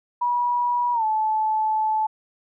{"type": "tone with pitch glide", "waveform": "sine", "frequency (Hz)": [969, 868.3], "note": ["B5", "A5"], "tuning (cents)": [-33, -23], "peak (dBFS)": -19, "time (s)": [0.21, 2.07], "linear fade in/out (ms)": 10, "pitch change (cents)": -190, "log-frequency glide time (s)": [0.93, 1.04], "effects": []}